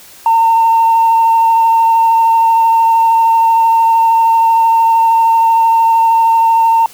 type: tone with vibrato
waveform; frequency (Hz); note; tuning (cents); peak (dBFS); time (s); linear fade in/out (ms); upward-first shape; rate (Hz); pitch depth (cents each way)
sine; 909; A#5; -44; -5; 0.26-6.86; 2; sine; 13; 12
effects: tanh soft clip ceiling -3 dBFS + white hiss -38 dBFS RMS until 6.93 s